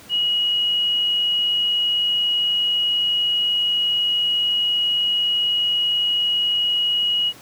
sine tone, 2902 Hz, F#7, 34 cents flat, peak -17 dBFS, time 0.09-7.33 s, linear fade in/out 50 ms, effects pink hiss -44 dBFS RMS until 7.41 s + high-pass 100 Hz 12 dB/octave

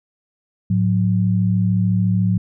sine tone pair together, 108.16 / 181.9 Hz, A2 / F#3, -29 / -29 cents, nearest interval major sixth, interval 900 cents, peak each -17 dBFS, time 0.7-2.38 s, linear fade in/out 5 ms, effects none

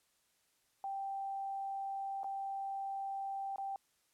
sine tone with dropouts, 784 Hz, G5, in tune, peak -37 dBFS, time 0.84-3.76 s, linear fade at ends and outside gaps 1 ms, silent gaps 2.233-2.243 / 3.56-3.582 s, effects white hiss -75 dBFS RMS until 4.13 s + low-pass 12000 Hz 12 dB/octave

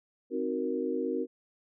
sine chord, C half-diminished seventh, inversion none, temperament equal, 261.6 / 311.1 / 370 / 466.2 Hz, C4 / Eb4 / Gb4 / Bb4, 0 / 0 / 0 / 0 cents, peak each -34 / -36 / -34 / -33 dBFS, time 0.3-1.27 s, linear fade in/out 50 ms, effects none

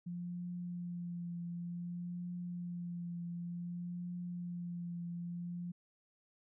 sine tone with vibrato, 174.4 Hz, F3, 2 cents flat, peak -39 dBFS, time 0.06-5.72 s, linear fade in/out 10 ms, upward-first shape triangle, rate 0.55 Hz, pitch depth 24 cents each way, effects none

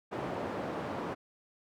white band-pass noise, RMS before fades -37 dBFS, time 0.11-1.15 s, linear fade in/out 20 ms, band 130 to 740 Hz, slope 12 dB/octave, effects none

